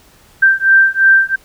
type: beating tone pair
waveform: sine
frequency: 1568 / 1570.9 Hz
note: G6 / G6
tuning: 0 / +3 cents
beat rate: 2.9 Hz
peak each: -10 dBFS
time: 0.42-1.36 s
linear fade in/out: 10 ms
effects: pink hiss -47 dBFS RMS until 1.44 s